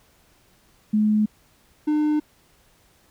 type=tone pair in turn; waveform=sine / triangle; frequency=212.9 / 301.9 Hz; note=G#3 / D4; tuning=+43 / +48 cents; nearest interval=tritone; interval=605 cents; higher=second; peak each=-16 dBFS; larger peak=neither; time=0.93-1.26 / 1.87-2.2 s; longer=neither; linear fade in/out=10 ms; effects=pink hiss -59 dBFS RMS until 3.1 s